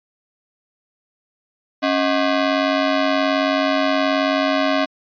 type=ring-modulated tone; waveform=sawtooth; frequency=452.8 Hz; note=A4; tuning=50 cents sharp; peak=-9 dBFS; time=1.82-4.86 s; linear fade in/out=20 ms; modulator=177 Hz; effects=resampled to 11025 Hz